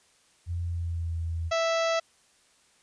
sine tone with pitch glide, 86.2 to 82.88 Hz, F2 to E2, -22 to +10 cents, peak -28 dBFS, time 0.46-1.52 s, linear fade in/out 50 ms, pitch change -68 cents, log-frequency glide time 0.63-1.17 s
harmonic tone, 659.3 Hz, E5, in tune, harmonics 1 / 2 / 3 / 4 / 5 / 6 / 7 / 8 / 9 / 10, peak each -25 / -31 / -35 / -37 / -39 / -41 / -42 / -43 / -44 / -45 dBFS, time 1.51-2 s, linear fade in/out 10 ms
effects white hiss -63 dBFS RMS until 2.82 s + resampled to 22050 Hz

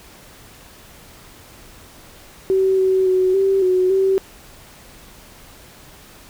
sine tone with pitch steps, 381.5 / 377.7 / 371.8 / 388 / 368.7 / 384.4 Hz, G4 / F#4 / F#4 / G4 / F#4 / G4, -47 / +36 / +8 / -18 / -6 / -34 cents, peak -13 dBFS, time 2.5-4.18 s, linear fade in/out 0 ms, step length 280 ms, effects pink hiss -44 dBFS RMS until 6.29 s

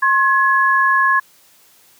sine tone pair together, 1071.4 / 1688 Hz, C6 / G#6, +41 / +28 cents, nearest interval minor sixth, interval 787 cents, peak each -14 dBFS, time 0.02-1.2 s, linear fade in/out 10 ms, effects white hiss -51 dBFS RMS until 1.99 s + high-pass 100 Hz 12 dB/octave

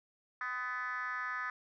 sine tone with frequency modulation, 1500 Hz, F#6, 23 cents sharp, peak -34 dBFS, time 0.41-1.5 s, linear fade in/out 2 ms, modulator 244 Hz, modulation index 1.7, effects tanh soft clip ceiling -31 dBFS

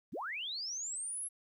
sine linear sweep, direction up, 92.5 to 11175 Hz, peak -37 dBFS, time 0.12-1.29 s, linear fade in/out 20 ms, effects 12-bit

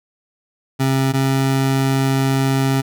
25% pulse tone pair in turn, 134 / 134.63 Hz, C3 / C3, +42 / +50 cents, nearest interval unison, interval 8 cents, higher second, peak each -11 dBFS, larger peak neither, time 0.79-1.13 / 1.13-2.82 s, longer second, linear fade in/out 20 ms, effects none

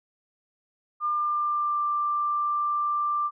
sine tone with pitch glide, 1200 to 1182.1 Hz, D6 to D6, +37 to +11 cents, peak -23 dBFS, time 1-3.31 s, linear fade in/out 50 ms, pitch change -26 cents, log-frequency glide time 1.1-1.82 s, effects none

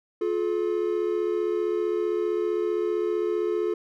triangle tone pair together, 352.8 / 428.2 Hz, F4 / A4, +18 / -47 cents, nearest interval minor third, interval 335 cents, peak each -24 dBFS, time 0.21-3.74 s, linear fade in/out 5 ms, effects none

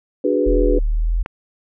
sine chord, G# half-diminished seventh, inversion second, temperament equal, 293.7 / 370 / 415.3 / 493.9 Hz, D4 / F#4 / G#4 / B4, 0 / 0 / 0 / 0 cents, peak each -20 / -21 / -21 / -19 dBFS, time 0.24-0.79 s, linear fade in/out 5 ms
sine linear two-way sweep, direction down then up, 43.4 to 36.82 to 43.4 Hz, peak -15 dBFS, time 0.46-1.23 s, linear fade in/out 10 ms, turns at 0.82 s
click, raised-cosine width 0.5 ms, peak -14 dBFS, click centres 1.261 s
effects none

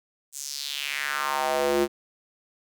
square tone with high-pass filter sweep, 71 Hz, C#2, 42 cents sharp, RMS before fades -27 dBFS, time 0.32-1.88 s, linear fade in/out 50 ms, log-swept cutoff 7900 to 310 Hz, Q 3, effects none

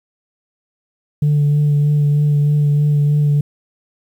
sine tone with vibrato, 146.83 Hz, D3, in tune, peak -9 dBFS, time 1.22-3.41 s, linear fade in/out 5 ms, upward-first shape sine, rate 3.2 Hz, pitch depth 19 cents each way, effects tanh soft clip ceiling -9 dBFS + 8-bit

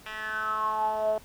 10% pulse tone with band-pass filter sweep, 216.6 Hz, A3, 27 cents flat, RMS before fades -29 dBFS, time 0.06-1.18 s, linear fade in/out 2 ms, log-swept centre 2200 to 580 Hz, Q 8.4, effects pink hiss -53 dBFS RMS until 1.24 s

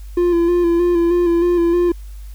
triangle tone with vibrato, 345.5 Hz, F4, 19 cents flat, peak -10 dBFS, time 0.17-1.92 s, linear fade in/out 5 ms, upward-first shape square, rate 3.2 Hz, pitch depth 28 cents each way, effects added 50 Hz sine -30 dBFS peak until 2.34 s + white hiss -51 dBFS RMS until 2.34 s

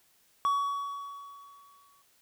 triangle tone with exponential decay, 1127 Hz, C#6, 28 cents sharp, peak -21 dBFS, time 0.45-2.02 s, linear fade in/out 0 ms, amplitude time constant 340 ms, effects white hiss -66 dBFS RMS until 2.21 s

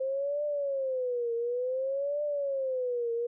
sine tone with vibrato, 524 Hz, C5, 2 cents sharp, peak -28 dBFS, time 0-3.27 s, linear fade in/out 10 ms, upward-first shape triangle, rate 0.56 Hz, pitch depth 220 cents each way, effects none

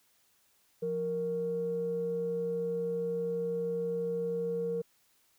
sine tone pair together, 174.8 / 466.2 Hz, F3 / A#4, +2 / 0 cents, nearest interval octave + perfect fourth, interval 1698 cents, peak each -38 / -30 dBFS, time 0.82-4.82 s, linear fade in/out 10 ms, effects tanh soft clip ceiling -23 dBFS + white hiss -69 dBFS RMS until 5.38 s

